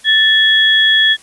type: tone pair together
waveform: sine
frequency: 1760 / 3337 Hz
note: A6 / G#7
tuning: 0 / +8 cents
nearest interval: major seventh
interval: 1108 cents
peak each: -11 / -10 dBFS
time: 0.04-1.17 s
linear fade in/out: 50 ms
effects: white hiss -43 dBFS RMS until 1.22 s + resampled to 24000 Hz